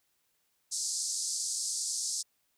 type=band-pass noise; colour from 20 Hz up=white; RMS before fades=-34 dBFS; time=0.71-2.23 s; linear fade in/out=20 ms; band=4600 to 9000 Hz; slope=48 dB/octave; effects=white hiss -75 dBFS RMS until 2.57 s